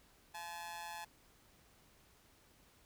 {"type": "tone with amplitude modulation", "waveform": "sawtooth", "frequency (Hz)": 857, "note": "A5", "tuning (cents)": -46, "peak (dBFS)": -37, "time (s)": [0.34, 1.05], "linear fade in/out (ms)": 10, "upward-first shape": "sine", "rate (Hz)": 169, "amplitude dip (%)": 80, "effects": ["pink hiss -67 dBFS RMS until 2.85 s"]}